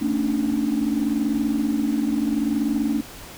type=tone cluster; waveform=sine; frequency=223 / 277.8 / 298.5 Hz; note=A3 / C#4 / D4; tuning=+23 / +4 / +28 cents; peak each=-23 dBFS; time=0.01-3.01 s; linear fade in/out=10 ms; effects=tanh soft clip ceiling -13 dBFS + pink hiss -40 dBFS RMS until 3.37 s